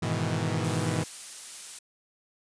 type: chord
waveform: sawtooth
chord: E major seventh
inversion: first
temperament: equal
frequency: 103.83 / 123.47 / 155.56 / 164.81 Hz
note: G#2 / B2 / D#3 / E3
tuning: 0 / 0 / 0 / 0 cents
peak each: -28 dBFS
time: 0.02-1.04 s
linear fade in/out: 10 ms
type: noise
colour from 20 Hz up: blue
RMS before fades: -38 dBFS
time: 0.64-1.79 s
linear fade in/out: 5 ms
effects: resampled to 22050 Hz

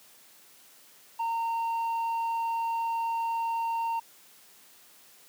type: tone with tanh clipping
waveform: sine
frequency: 918 Hz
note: A#5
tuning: 27 cents flat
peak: -28 dBFS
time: 1.19-4 s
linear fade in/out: 10 ms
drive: 4 dB
effects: white hiss -56 dBFS RMS until 5.28 s + high-pass 150 Hz 12 dB/octave

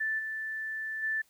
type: tone with level steps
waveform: sine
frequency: 1760 Hz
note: A6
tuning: in tune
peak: -28 / -33 / -28 dBFS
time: 0-1.22 s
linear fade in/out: 10 ms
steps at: 0.18 / 1.02 s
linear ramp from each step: 20 ms
effects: white hiss -67 dBFS RMS until 1.29 s

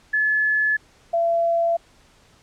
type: tone pair in turn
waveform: sine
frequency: 1719 / 675.5 Hz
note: A6 / E5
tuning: -41 / +42 cents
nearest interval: octave + major third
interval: 1617 cents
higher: first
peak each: -17 / -17 dBFS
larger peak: neither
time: 0.13-0.77 / 1.13-1.77 s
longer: neither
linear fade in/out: 10 ms
effects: pink hiss -55 dBFS RMS until 2.42 s + low-pass 8000 Hz 12 dB/octave

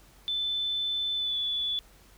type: tone with pitch glide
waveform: sine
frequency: 3520 to 3448 Hz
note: A7 to A7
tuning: 0 to -36 cents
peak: -27 dBFS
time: 0.28-1.79 s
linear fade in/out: 0 ms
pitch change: -36 cents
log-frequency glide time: 1.16-1.38 s
effects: added 47 Hz sine -57 dBFS peak until 2.17 s + pink hiss -58 dBFS RMS until 2.17 s

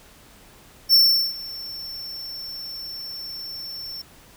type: tone with ADSR envelope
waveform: square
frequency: 5410 Hz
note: E8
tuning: 44 cents sharp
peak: -11 dBFS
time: 0.89-4.02 s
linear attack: 42 ms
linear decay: 400 ms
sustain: -21 dB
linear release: 7 ms
effects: pink hiss -50 dBFS RMS until 4.36 s

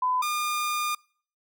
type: tone pair in turn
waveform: sine / sawtooth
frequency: 1007 / 1210.4 Hz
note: B5 / D#6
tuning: +33 / -48 cents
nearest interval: minor third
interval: 319 cents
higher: second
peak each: -22 dBFS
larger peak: neither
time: 0.02-0.22 / 0.22-0.95 s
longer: second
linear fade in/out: 5 ms
effects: noise-tail reverb RT60 0.5 s tail -26 dB re dry

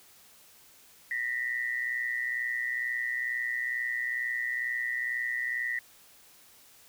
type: tone pair together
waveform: sine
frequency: 1841.8 / 1964 Hz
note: A#6 / B6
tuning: -21 / -10 cents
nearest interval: minor second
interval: 111 cents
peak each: -33 / -31 dBFS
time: 1.11-5.79 s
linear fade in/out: 2 ms
effects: white hiss -57 dBFS RMS until 6.88 s

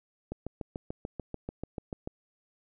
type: click train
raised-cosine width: 2 ms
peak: -22 dBFS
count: 13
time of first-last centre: 0.32-2.074 s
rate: 6.84 Hz
effects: none

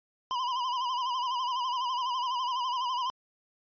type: tone with vibrato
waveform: square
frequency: 1002 Hz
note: B5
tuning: 25 cents sharp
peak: -29 dBFS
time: 0.31-3.1 s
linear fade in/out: 0 ms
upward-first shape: sine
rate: 12 Hz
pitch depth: 85 cents each way
effects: resampled to 11025 Hz

